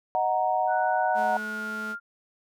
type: chord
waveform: sine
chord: D# minor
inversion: none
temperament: equal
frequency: 622.3 / 740 / 932.3 Hz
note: D#5 / F#5 / A#5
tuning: 0 / 0 / 0 cents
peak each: -29 / -24 / -28 dBFS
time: 0.15-1.37 s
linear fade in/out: 0 ms
type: tone with pitch glide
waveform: sine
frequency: 1480 to 1400.2 Hz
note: F#6 to F6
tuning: 0 to +4 cents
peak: -31 dBFS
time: 0.67-2 s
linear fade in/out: 50 ms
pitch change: -96 cents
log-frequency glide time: 1.17-1.75 s
type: tone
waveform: sawtooth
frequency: 216 Hz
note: A3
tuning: 32 cents flat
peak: -32 dBFS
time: 1.14-1.96 s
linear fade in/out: 50 ms
effects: none